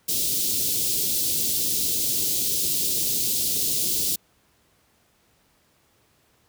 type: band-stop noise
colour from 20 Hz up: white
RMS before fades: -24 dBFS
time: 0.08-4.16 s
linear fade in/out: 10 ms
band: 440 to 3500 Hz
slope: 24 dB/octave
effects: pink hiss -63 dBFS RMS until 6.48 s + high-pass 60 Hz 12 dB/octave